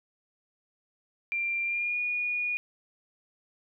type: tone with pitch glide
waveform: sine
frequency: 2374 to 2448 Hz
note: D7 to D#7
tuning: +18 to -29 cents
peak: -27 dBFS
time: 1.32-2.57 s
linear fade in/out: 0 ms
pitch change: +53 cents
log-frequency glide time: 1.64-1.99 s
effects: none